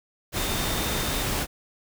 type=tone in noise; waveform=sine; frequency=3631 Hz; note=A#7; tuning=46 cents flat; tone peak=-36 dBFS; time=0.35-1.26 s; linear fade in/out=50 ms; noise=pink; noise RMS=-27 dBFS; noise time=0.32-1.47 s; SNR=-12 dB; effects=none